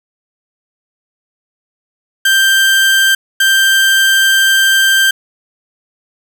30% pulse tone pair in turn, 1572 / 1572 Hz, G6 / G6, +4 / +4 cents, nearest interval unison, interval 0 cents, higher neither, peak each -5 dBFS, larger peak neither, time 2.25-3.15 / 3.4-5.11 s, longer second, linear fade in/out 5 ms, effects none

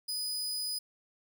sawtooth tone, 4978 Hz, D#8, in tune, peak -30 dBFS, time 0.08-0.79 s, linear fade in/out 10 ms, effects none

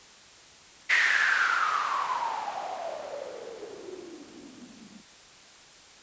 violet noise with low-pass filter sweep, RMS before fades -30 dBFS, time 0.89-5.02 s, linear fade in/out 20 ms, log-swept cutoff 2000 to 200 Hz, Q 9.4, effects white hiss -51 dBFS RMS until 6.02 s + resampled to 16000 Hz

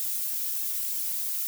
violet noise with flanger, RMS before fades -30 dBFS, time 0-1.47 s, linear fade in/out 0 ms, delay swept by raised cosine 2 to 2.58 ms, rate 3.2 Hz, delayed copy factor -1, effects none

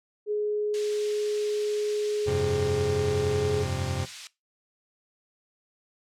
sine tone, 419.2 Hz, G#4, 16 cents sharp, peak -24 dBFS, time 0.26-3.66 s, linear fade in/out 50 ms
pink high-pass noise, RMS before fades -40 dBFS, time 0.74-4.27 s, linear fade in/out 0 ms, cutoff 2900 Hz, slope 12 dB/octave
40% pulse chord, F suspended second, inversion none, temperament just, 87.31 / 98.22 / 130.96 Hz, F2 / G2 / C3, 0 / +4 / +2 cents, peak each -31 / -33 / -30 dBFS, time 2.26-4.06 s, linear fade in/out 20 ms
effects noise-tail reverb RT60 0.2 s tail -18 dB re dry + low-pass 7000 Hz 12 dB/octave

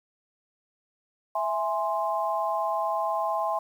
sine chord, E augmented, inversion none, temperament equal, 659.3 / 830.6 / 1046.5 Hz, E5 / G#5 / B#5, 0 / 0 / 0 cents, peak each -29 dBFS, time 1.35-3.59 s, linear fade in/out 5 ms, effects 9-bit

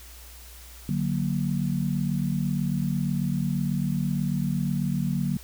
sine chord, D augmented, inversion none, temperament equal, 146.83 / 185 / 233.1 Hz, D3 / F#3 / A#3, 0 / 0 / 0 cents, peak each -27 / -27 / -30 dBFS, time 0.89-5.37 s, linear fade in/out 2 ms, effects added 60 Hz sine -45 dBFS peak until 5.43 s + white hiss -48 dBFS RMS until 5.43 s

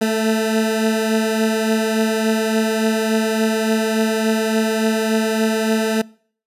20% pulse beating tone pair, 220 / 223.5 Hz, A3 / A3, 0 / +27 cents, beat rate 3.5 Hz, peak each -12 / -19 dBFS, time 0.01-6.02 s, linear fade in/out 10 ms, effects noise-tail reverb RT60 0.5 s tail -24 dB re dry + resampled to 32000 Hz

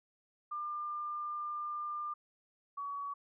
sine tone pair in turn, 1198 / 1130.8 Hz, D6 / C#6, +34 / +34 cents, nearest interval minor second, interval 100 cents, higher first, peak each -36 / -37 dBFS, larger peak first, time 0.51-2.14 / 2.77-3.14 s, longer first, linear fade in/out 10 ms, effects none

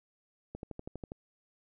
click train, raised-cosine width 2 ms, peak -27 dBFS, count 8, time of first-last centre 0.55-1.119 s, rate 12.3 Hz, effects none

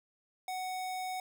square tone, 743 Hz, F#5, 7 cents sharp, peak -36 dBFS, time 0.48-1.2 s, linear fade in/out 2 ms, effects none

